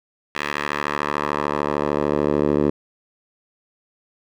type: tone with band-pass filter sweep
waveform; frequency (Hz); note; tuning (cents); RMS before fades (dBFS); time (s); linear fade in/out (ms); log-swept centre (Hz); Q
10% pulse; 73.42; D2; 0; -22; 0.35-2.7; 5; 2100 to 370; 1.2
effects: none